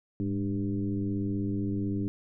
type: tone with frequency modulation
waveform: sine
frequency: 202.4 Hz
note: G#3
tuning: 44 cents flat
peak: -27 dBFS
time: 0.2-2.08 s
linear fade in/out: 0 ms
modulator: 95.9 Hz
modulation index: 1.4
effects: none